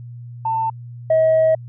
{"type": "tone pair in turn", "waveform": "sine", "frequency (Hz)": [894, 637.8], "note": ["A5", "D#5"], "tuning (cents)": [27, 43], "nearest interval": "tritone", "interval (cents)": 584, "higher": "first", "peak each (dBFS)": [-17, -10], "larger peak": "second", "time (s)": [[0.45, 0.7], [1.1, 1.55]], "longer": "second", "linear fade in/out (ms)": 5, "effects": ["tanh soft clip ceiling -9 dBFS", "added 120 Hz sine -32 dBFS peak until 1.68 s"]}